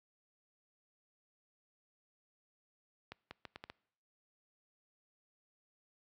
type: accelerating click train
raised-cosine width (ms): 0.3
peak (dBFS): -29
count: 6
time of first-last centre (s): 3.12-3.7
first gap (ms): 190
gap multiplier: 0.75
effects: noise-tail reverb RT60 0.7 s tail -24 dB re dry + high-pass 60 Hz 12 dB/octave